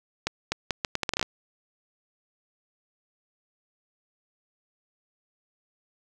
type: accelerating click train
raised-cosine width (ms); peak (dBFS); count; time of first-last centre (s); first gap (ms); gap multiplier
0.2; -8; 12; 0.27-1.228; 250; 0.75
effects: none